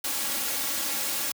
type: noise with comb filter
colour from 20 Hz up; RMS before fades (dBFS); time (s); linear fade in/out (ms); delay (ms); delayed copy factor
white; -29; 0.04-1.32; 5; 3.6; +0.8
effects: high-pass 100 Hz 12 dB/octave